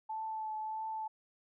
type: tone with vibrato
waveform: sine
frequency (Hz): 873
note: A5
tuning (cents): -14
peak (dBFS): -36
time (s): 0.09-1.08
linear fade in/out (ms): 10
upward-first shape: triangle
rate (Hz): 1.6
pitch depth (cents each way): 19
effects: none